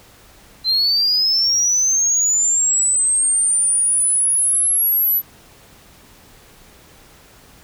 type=linear sweep; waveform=sine; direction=up; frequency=4063 to 11980 Hz; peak=-12 dBFS; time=0.64-5.22 s; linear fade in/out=50 ms; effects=tanh soft clip ceiling -11 dBFS + pink hiss -47 dBFS RMS until 7.63 s